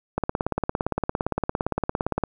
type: click train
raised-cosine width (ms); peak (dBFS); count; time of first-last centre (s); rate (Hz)
1; -9; 37; 0.18-2.237; 17.5
effects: none